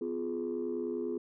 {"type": "chord", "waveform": "sine", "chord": "F diminished", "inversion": "second", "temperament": "just", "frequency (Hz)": [251.4, 349.2, 419.1], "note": ["Cb4", "F4", "Ab4"], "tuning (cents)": [31, 0, 16], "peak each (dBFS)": [-37, -35, -35], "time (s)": [0.01, 1.18], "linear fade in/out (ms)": 5, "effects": ["tanh soft clip ceiling -26 dBFS"]}